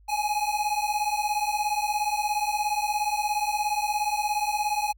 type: beating tone pair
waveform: square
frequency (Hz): 830 / 847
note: G#5 / G#5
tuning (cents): -1 / +34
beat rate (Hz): 17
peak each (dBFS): -28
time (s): 0.08-4.93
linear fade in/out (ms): 20
effects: added 50 Hz sine -52 dBFS peak until 4.97 s